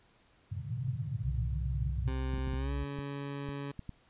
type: band-pass noise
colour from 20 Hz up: pink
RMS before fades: -36 dBFS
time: 0.51-2.13 s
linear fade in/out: 20 ms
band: 100 to 140 Hz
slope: 48 dB/octave
type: tone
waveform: sine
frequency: 64.1 Hz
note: C2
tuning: 35 cents flat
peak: -32 dBFS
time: 1.23-2.85 s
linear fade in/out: 20 ms
type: tone with pitch glide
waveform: 20% pulse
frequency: 130.9 to 141.11 Hz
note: C3 to C#3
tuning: +1 to +31 cents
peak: -32 dBFS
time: 2.07-3.72 s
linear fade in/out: 10 ms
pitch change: +130 cents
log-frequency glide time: 2.56-2.72 s
type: clicks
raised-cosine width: 5 ms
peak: -28 dBFS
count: 8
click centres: 2.338 / 2.381 / 2.475 / 2.536 / 2.989 / 3.489 / 3.793 / 3.893 s
effects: pink hiss -66 dBFS RMS until 4.09 s + resampled to 8000 Hz